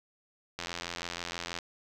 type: click train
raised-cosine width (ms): 0.2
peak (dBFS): -18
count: 87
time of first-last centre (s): 0.59-1.588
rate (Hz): 86.2
effects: none